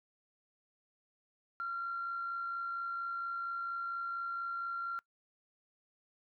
sine tone with amplitude modulation, 1376 Hz, F6, 26 cents flat, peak -33 dBFS, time 1.6-4.99 s, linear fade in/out 0 ms, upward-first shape sine, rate 64.3 Hz, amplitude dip 30%, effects noise-tail reverb RT60 0.1 s tail -24 dB re dry + tanh soft clip ceiling -30 dBFS

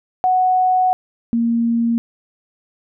sine tone pair in turn, 740 / 232.6 Hz, F#5 / A#3, 0 / -4 cents, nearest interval octave + minor sixth, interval 2004 cents, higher first, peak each -12 / -14 dBFS, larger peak first, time 0.24-0.93 / 1.33-1.98 s, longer first, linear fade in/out 0 ms, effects none

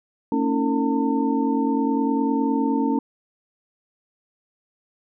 sine tone cluster, 227.6 / 277.2 / 317.8 / 453.2 / 902 Hz, A#3 / C#4 / D#4 / A#4 / A5, -41 / 0 / +37 / -49 / +43 cents, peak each -25 / -21 / -29 / -29 / -28 dBFS, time 0.32-2.99 s, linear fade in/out 2 ms, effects none

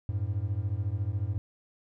triangle beating tone pair, 93.4 / 107.4 Hz, F#2 / A2, +17 / -41 cents, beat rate 14 Hz, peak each -29 dBFS, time 0.09-1.38 s, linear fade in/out 0 ms, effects none

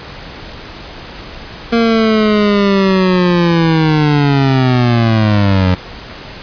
25% pulse linear sweep, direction down, 233.1 to 89.6 Hz, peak -5 dBFS, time 1.72-5.75 s, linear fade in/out 10 ms, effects pink hiss -30 dBFS RMS until 6.42 s + resampled to 11025 Hz

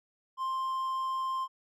triangle tone, 1051 Hz, C6, 7 cents sharp, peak -28 dBFS, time 0.37-1.48 s, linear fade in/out 50 ms, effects none

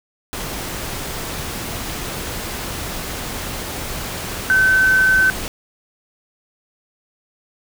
sine tone in noise, 1529 Hz, G6, 44 cents flat, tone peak -11 dBFS, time 4.5-5.3 s, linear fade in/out 0 ms, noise pink, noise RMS -27 dBFS, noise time 0.33-5.48 s, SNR +13 dB, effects none

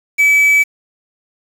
triangle tone with quantisation, 2295 Hz, D7, 40 cents flat, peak -6 dBFS, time 0.18-0.64 s, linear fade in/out 20 ms, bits 5, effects none

